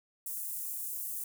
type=high-pass noise; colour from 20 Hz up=white; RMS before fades=-38 dBFS; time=0.26-1.24 s; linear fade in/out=2 ms; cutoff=8400 Hz; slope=24 dB/octave; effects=none